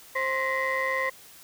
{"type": "tone cluster", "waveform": "sine", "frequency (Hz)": [528, 1052, 1896, 2039], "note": ["C5", "C6", "A#6", "C7"], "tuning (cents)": [16, 9, 29, -45], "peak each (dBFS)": -29, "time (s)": [0.15, 1.1], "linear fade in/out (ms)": 10, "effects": ["tanh soft clip ceiling -19 dBFS", "white hiss -50 dBFS RMS until 1.43 s"]}